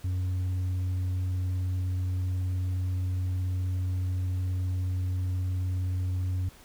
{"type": "tone with tanh clipping", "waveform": "sine", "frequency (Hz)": 91.9, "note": "F#2", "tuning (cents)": -11, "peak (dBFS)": -27, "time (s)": [0.04, 6.49], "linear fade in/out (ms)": 5, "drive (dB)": 3, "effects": ["pink hiss -54 dBFS RMS until 6.64 s"]}